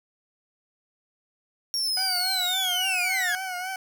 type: linear sweep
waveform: 40% pulse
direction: down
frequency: 5588 to 1600 Hz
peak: -23 dBFS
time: 1.74-3.35 s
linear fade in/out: 0 ms
type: tone with vibrato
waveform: 20% pulse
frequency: 740 Hz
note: F#5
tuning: in tune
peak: -25 dBFS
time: 1.97-3.76 s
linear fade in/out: 2 ms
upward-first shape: triangle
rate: 3.6 Hz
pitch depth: 72 cents each way
effects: none